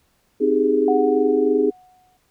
sine chord, Ab major seventh, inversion first, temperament equal, 261.6 / 311.1 / 392 / 415.3 Hz, C4 / Eb4 / G4 / Ab4, 0 / 0 / 0 / 0 cents, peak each -23 / -22 / -23 / -17 dBFS, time 0.4-1.71 s, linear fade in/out 20 ms
sine tone with exponential decay, 735 Hz, F#5, 12 cents flat, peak -19 dBFS, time 0.88-2.17 s, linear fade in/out 2 ms, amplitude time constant 280 ms
effects pink hiss -64 dBFS RMS until 2.3 s

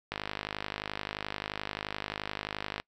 click train, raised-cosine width 0.3 ms, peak -17 dBFS, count 139, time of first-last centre 0.12-2.8 s, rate 51.5 Hz, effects noise-tail reverb RT60 0.1 s tail -25 dB re dry

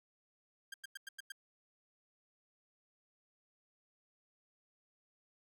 sawtooth tone bursts, 1599 Hz, G6, 34 cents sharp, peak -40 dBFS, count 6, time 0.72-1.321 s, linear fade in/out 5 ms, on 21 ms, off 95 ms, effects none

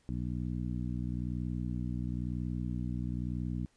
harmonic tone, 61 Hz, B1, 21 cents flat, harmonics 1 / 2 / 3 / 4 / 5, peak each -38 / -37 / -38 / -41 / -45 dBFS, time 0.09-3.66 s, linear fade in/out 0 ms, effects pink hiss -70 dBFS RMS until 3.76 s + resampled to 22050 Hz

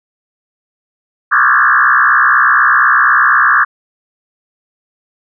sine tone with frequency modulation, 1413 Hz, F6, 20 cents sharp, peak -6 dBFS, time 1.31-3.65 s, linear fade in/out 20 ms, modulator 64.1 Hz, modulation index 4.9, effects none

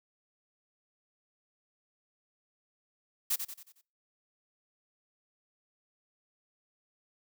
blue noise with echo, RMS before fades -29 dBFS, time 3.3-3.36 s, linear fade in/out 10 ms, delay 91 ms, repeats 5, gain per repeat -7 dB, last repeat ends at 3.815 s, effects noise-tail reverb RT60 0.4 s tail -24 dB re dry

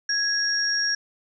sine tone pair together, 1661.2 / 5588 Hz, G#6 / F8, 0 / 0 cents, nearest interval octave + major sixth, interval 2100 cents, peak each -25 / -23 dBFS, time 0.09-0.95 s, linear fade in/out 5 ms, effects none

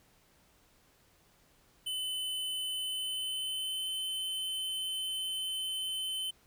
square tone with pitch glide, 3027 to 3059 Hz, F#7 to G7, +39 to -43 cents, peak -34 dBFS, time 1.86-6.31 s, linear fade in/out 10 ms, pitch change +18 cents, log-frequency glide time 2.7-3.91 s, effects pink hiss -66 dBFS RMS until 6.46 s

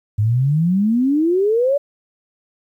sine exponential sweep, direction up, 101.3 to 584 Hz, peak -13 dBFS, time 0.18-1.78 s, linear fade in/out 10 ms, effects 9-bit

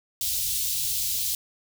white band-stop noise, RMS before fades -27 dBFS, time 0.21-1.35 s, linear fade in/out 2 ms, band 120 to 3300 Hz, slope 24 dB/octave, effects none

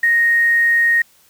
sine tone with quantisation, 1864.7 Hz, A#6, in tune, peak -11 dBFS, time 0.03-1.02 s, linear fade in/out 5 ms, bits 6, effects white hiss -53 dBFS RMS until 1.29 s

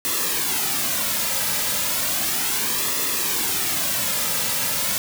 white noise with flanger, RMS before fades -23 dBFS, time 0.05-4.98 s, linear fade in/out 0 ms, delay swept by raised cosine 1.3 to 2.8 ms, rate 0.34 Hz, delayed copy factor -0.6, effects none

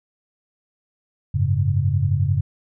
sine chord, F# suspended second, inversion none, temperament equal, 92.5 / 103.83 / 138.59 Hz, F#2 / G#2 / C#3, 0 / 0 / 0 cents, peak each -21 dBFS, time 1.34-2.41 s, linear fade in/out 10 ms, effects none

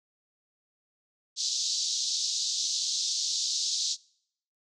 pink band-pass noise, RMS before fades -30 dBFS, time 1.36-3.97 s, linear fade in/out 50 ms, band 3800 to 6800 Hz, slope 48 dB/octave, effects noise-tail reverb RT60 0.7 s tail -25 dB re dry

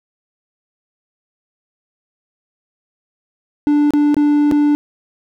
triangle tone with dropouts, 293.8 Hz, D4, 1 cent sharp, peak -8 dBFS, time 3.67-4.75 s, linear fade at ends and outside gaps 0 ms, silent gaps 3.906-3.936 / 4.144-4.167 / 4.513-4.521 s, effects none

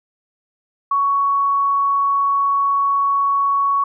sine tone, 1116 Hz, C#6, 11 cents sharp, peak -14 dBFS, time 0.91-3.84 s, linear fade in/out 5 ms, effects none

